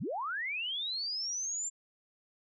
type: linear sweep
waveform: sine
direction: up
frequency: 83.2 to 7400 Hz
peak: -33 dBFS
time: 0-1.7 s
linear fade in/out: 20 ms
effects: none